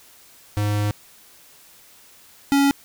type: tone pair in turn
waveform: square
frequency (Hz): 103.83 / 279.3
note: G#2 / C#4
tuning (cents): 0 / +13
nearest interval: octave + perfect fourth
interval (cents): 1713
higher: second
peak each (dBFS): -20 / -15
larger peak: second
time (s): 0.57-0.91 / 2.52-2.71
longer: first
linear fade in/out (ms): 0
effects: white hiss -50 dBFS RMS until 2.84 s